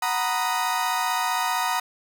35% pulse chord, B major seventh, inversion second, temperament equal, 740 / 932.3 / 987.8 / 1244.5 Hz, F#5 / A#5 / B5 / D#6, 0 / 0 / 0 / 0 cents, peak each -27 / -25 / -28 / -27 dBFS, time 0.02-1.8 s, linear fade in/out 5 ms, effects none

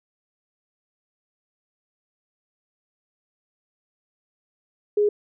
sine tone, 415.3 Hz, G#4, in tune, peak -16 dBFS, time 4.97-5.09 s, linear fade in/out 5 ms, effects none

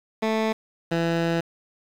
15% pulse tone pair in turn, 220 / 167.19 Hz, A3 / E3, 0 / +25 cents, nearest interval perfect fourth, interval 475 cents, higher first, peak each -15 dBFS, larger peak neither, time 0.22-0.53 / 0.91-1.41 s, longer second, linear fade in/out 10 ms, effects low-pass 4000 Hz 12 dB/octave + 7-bit

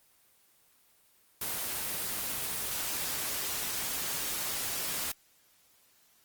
white noise, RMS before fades -34 dBFS, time 1.41-5.12 s, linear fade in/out 5 ms, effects white hiss -65 dBFS RMS until 6.24 s + Opus 24 kbps

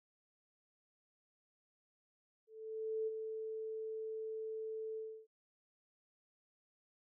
sine tone with ADSR envelope, 440 Hz, A4, in tune, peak -34 dBFS, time 2.47-5.27 s, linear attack 600 ms, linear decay 28 ms, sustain -6 dB, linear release 300 ms, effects none

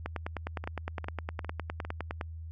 two click trains, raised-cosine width 0.5 ms, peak -19 / -24 dBFS, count 22 / 4, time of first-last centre 0.06-2.212 / 0.64-1.85 s, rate 9.76 / 2.48 Hz, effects added 81 Hz sine -39 dBFS peak until 2.51 s

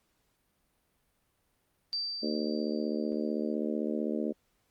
sine tone with exponential decay, 4661 Hz, D8, 14 cents flat, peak -29 dBFS, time 1.93-3.54 s, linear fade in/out 0 ms, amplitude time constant 350 ms
harmonic tone, 75.7 Hz, D#2, 47 cents flat, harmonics 3 / 4 / 5 / 6 / 7 / 8, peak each -33 / -35 / -37 / -39 / -40 / -41 dBFS, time 2.22-4.33 s, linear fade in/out 20 ms
effects pink hiss -74 dBFS RMS until 4.7 s + Opus 48 kbps

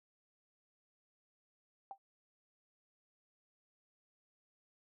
sine tone with exponential decay, 784 Hz, G5, in tune, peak -39 dBFS, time 1.91-1.98 s, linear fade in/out 1 ms, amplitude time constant 15 ms, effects none

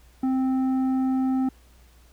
triangle tone with tanh clipping, 261.6 Hz, C4, in tune, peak -22 dBFS, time 0.23-1.49 s, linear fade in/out 5 ms, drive 12 dB, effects added 60 Hz sine -52 dBFS peak until 2.12 s + pink hiss -59 dBFS RMS until 2.12 s

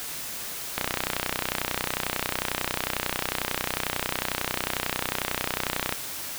click train, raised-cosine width 0.3 ms, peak -8 dBFS, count 161, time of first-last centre 0.78-5.925 s, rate 31.1 Hz, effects white hiss -35 dBFS RMS until 6.38 s

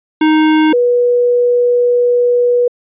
square / sine tone pair in turn, 311.1 / 486.6 Hz, D#4 / B4, 0 / -26 cents, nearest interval minor sixth, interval 774 cents, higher second, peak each -8 dBFS, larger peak neither, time 0.21-0.73 / 0.73-2.68 s, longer second, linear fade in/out 5 ms, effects resampled to 8000 Hz

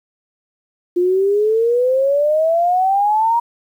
sine exponential sweep, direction up, 349.2 to 950 Hz, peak -12 dBFS, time 0.96-3.4 s, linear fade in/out 10 ms, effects 8-bit

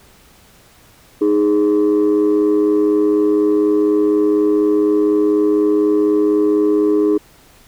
sine tone pair together, 310.7 / 414.8 Hz, D#4 / G#4, -2 / -2 cents, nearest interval perfect fourth, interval 500 cents, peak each -12 dBFS, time 1.21-7.18 s, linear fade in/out 10 ms, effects tanh soft clip ceiling -8 dBFS + pink hiss -48 dBFS RMS until 7.67 s

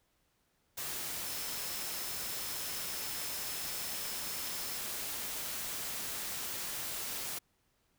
sine tone in noise, 5250 Hz, E8, 8 cents flat, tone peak -47 dBFS, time 1.25-4.79 s, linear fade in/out 10 ms, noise white, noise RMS -39 dBFS, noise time 0.77-7.39 s, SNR -11 dB, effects pink hiss -75 dBFS RMS until 7.98 s

